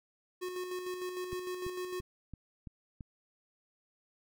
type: tone with tremolo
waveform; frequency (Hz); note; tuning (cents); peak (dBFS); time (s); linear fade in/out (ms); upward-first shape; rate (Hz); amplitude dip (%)
square; 364; F#4; -28; -36; 0.41-2.01; 20; square; 6.6; 40
type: click train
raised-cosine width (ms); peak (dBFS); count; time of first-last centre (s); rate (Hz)
5; -32; 6; 1.33-3.008; 2.98
effects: none